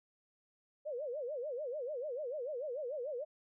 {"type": "tone with vibrato", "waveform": "sine", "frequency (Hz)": 542, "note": "C#5", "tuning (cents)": -39, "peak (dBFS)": -37, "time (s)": [0.85, 3.25], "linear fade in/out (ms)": 20, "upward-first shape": "sine", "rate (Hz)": 6.8, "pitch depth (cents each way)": 240, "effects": []}